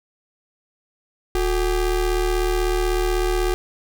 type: ring-modulated tone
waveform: square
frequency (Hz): 200.1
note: G3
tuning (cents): +36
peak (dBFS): -16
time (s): 1.35-3.54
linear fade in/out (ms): 0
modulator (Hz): 162
effects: none